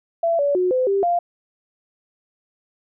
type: tone with pitch steps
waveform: sine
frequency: 671 / 571 / 364.3 / 511 / 394.9 / 696 Hz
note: E5 / D5 / F#4 / C5 / G4 / F5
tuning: +31 / -49 / -27 / -41 / +13 / -6 cents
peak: -16 dBFS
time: 0.23-1.19 s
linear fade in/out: 5 ms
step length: 160 ms
effects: none